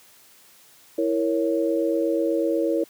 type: chord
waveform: sine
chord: A# diminished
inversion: second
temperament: equal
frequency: 329.6 / 466.2 / 554.4 Hz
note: E4 / A#4 / C#5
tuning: 0 / 0 / 0 cents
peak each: -23 / -25 / -25 dBFS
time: 0.98-2.84 s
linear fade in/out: 5 ms
effects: white hiss -53 dBFS RMS until 2.89 s + high-pass 100 Hz 12 dB/octave